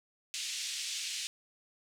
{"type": "band-pass noise", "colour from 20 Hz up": "pink", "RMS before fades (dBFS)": -38, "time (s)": [0.34, 1.27], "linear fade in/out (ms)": 0, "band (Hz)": [2700, 8200], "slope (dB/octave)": 24, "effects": []}